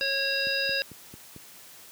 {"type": "harmonic tone", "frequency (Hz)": 547, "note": "C#5", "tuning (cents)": -23, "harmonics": [1, 3, 5, 7, 9], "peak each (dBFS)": [-33, -30, -31, -34, -30], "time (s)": [0.01, 0.82], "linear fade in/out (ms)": 0}
{"type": "click train", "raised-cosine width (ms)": 3, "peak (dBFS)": -30, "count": 5, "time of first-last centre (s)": [0.47, 1.363], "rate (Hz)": 4.48}
{"effects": ["white hiss -49 dBFS RMS until 1.91 s", "high-pass 80 Hz 12 dB/octave"]}